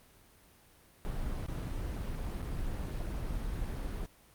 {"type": "noise with dropouts", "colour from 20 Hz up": "brown", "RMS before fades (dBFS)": -36, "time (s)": [1.05, 4.06], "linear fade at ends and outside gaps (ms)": 0, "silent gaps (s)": [[1.463, 1.484], [2.42, 2.426]], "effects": ["pink hiss -61 dBFS RMS until 4.34 s", "Opus 32 kbps"]}